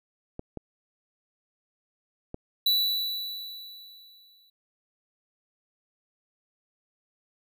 clicks, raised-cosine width 2 ms, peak -22 dBFS, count 3, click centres 0.394 / 0.573 / 2.344 s
square tone with exponential decay, 3951 Hz, B7, in tune, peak -20 dBFS, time 2.66-4.5 s, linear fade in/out 5 ms, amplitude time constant 400 ms
effects none

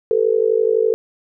sine tone with amplitude modulation, 445.6 Hz, A4, 22 cents sharp, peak -9 dBFS, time 0.11-0.94 s, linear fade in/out 0 ms, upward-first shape sine, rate 51.9 Hz, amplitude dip 95%, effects none

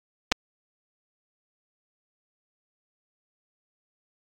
clicks, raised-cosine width 0.2 ms, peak -3 dBFS, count 2, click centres 0.318 / 0.322 s, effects AAC 64 kbps

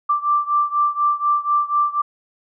sine beating tone pair, 1174.7 / 1178.8 Hz, D6 / D6, 0 / +6 cents, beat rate 4.1 Hz, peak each -18 / -20 dBFS, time 0.09-2.02 s, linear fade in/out 10 ms, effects none

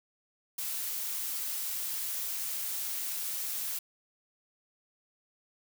blue noise, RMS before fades -35 dBFS, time 0.58-3.79 s, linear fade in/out 5 ms, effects none

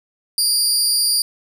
25% pulse tone with amplitude modulation, 4755 Hz, D8, 21 cents sharp, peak -7 dBFS, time 0.38-1.22 s, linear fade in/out 2 ms, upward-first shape sine, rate 235 Hz, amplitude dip 70%, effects none

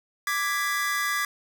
45% pulse chord, G# diminished, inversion second, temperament equal with one note detuned, 1174.7 / 1661.2 / 1985.8 Hz, D6 / G#6 / B6, 0 / 0 / +9 cents, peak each -29 dBFS, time 0.27-1.25 s, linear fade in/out 2 ms, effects none

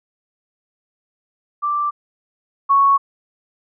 sine tone pair in turn, 1174.7 / 1108.8 Hz, D6 / C#6, 0 / 0 cents, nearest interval minor second, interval 100 cents, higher first, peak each -17 / -10 dBFS, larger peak second, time 1.62-1.91 / 2.69-2.98 s, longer neither, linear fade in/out 20 ms, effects none

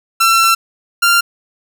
sawtooth tone pair in turn, 1348 / 1388.3 Hz, E6 / F6, +38 / -11 cents, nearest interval minor second, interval 51 cents, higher second, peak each -5 dBFS, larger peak neither, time 0.2-0.55 / 1.02-1.21 s, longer first, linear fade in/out 10 ms, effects none

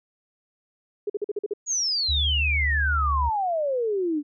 sine tone bursts, 412.3 Hz, G#4, 13 cents flat, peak -23 dBFS, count 7, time 1.07-1.536 s, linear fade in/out 5 ms, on 28 ms, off 45 ms
sine exponential sweep, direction down, 6840 to 283.6 Hz, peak -22 dBFS, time 1.66-4.23 s, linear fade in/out 50 ms
sine tone with pitch glide, 73.42 to 71.37 Hz, D2 to D2, 0 to -49 cents, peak -23 dBFS, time 2.08-3.3 s, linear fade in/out 20 ms, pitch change -49 cents, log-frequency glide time 2.93-3.13 s
effects none

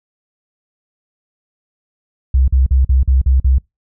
sine tone bursts, 65.41 Hz, C2, in tune, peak -8 dBFS, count 7, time 2.34-3.584 s, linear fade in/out 5 ms, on 140 ms, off 44 ms, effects noise-tail reverb RT60 0.2 s tail -26 dB re dry

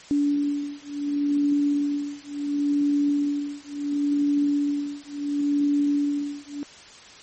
sine beating tone pair, 287.8 / 288.51 Hz, D4 / D4, -35 / -31 cents, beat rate 0.71 Hz, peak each -24 dBFS, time 0.11-6.63 s, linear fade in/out 0 ms, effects white hiss -46 dBFS RMS until 7.22 s + MP3 32 kbps

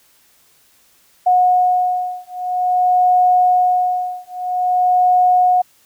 sine beating tone pair, 727 / 727.5 Hz, F#5 / F#5, -31 / -29 cents, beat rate 0.5 Hz, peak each -15 dBFS, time 1.26-5.62 s, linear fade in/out 10 ms, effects white hiss -54 dBFS RMS until 5.85 s

